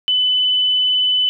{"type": "tone", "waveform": "sine", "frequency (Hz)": 3006, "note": "F#7", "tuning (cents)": 27, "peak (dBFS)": -13, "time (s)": [0.08, 1.29], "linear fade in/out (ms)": 0, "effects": []}